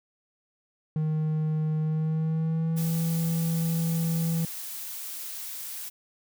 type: tone with pitch glide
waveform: triangle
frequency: 155.56 to 164.81 Hz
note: D#3 to E3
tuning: 0 to 0 cents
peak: -22 dBFS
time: 0.96-4.45 s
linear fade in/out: 2 ms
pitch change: +100 cents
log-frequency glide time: 1.8-2.96 s
type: noise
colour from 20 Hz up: blue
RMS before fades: -37 dBFS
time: 2.76-5.9 s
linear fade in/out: 20 ms
effects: none